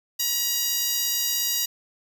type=tone with high-pass filter; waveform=10% pulse; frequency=957 Hz; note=A#5; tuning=45 cents sharp; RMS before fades=-25 dBFS; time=0.19-1.66 s; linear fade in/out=10 ms; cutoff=6200 Hz; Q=0.54; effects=none